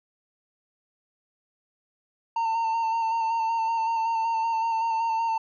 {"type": "tone with vibrato", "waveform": "triangle", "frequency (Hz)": 907, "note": "A#5", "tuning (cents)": -48, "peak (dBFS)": -21, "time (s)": [2.36, 5.38], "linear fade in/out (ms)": 5, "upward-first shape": "square", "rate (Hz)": 5.3, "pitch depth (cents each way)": 21, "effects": ["resampled to 16000 Hz"]}